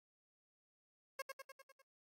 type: tone with echo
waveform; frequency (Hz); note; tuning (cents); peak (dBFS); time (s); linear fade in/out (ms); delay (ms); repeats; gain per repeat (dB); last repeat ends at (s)
15% pulse; 540; C#5; -45; -34; 1.19-1.22; 5; 100; 6; -4; 1.82
effects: AAC 48 kbps